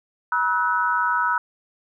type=tone cluster; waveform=sine; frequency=966 / 1291 / 1487 Hz; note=B5 / E6 / F#6; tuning=-39 / -37 / +8 cents; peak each=-23 dBFS; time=0.32-1.38 s; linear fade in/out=2 ms; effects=none